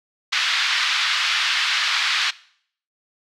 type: band-pass noise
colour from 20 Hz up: white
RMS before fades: -21 dBFS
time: 0.32-2.31 s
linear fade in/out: 10 ms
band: 1200 to 4200 Hz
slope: 24 dB/octave
effects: noise-tail reverb RT60 0.6 s tail -20 dB re dry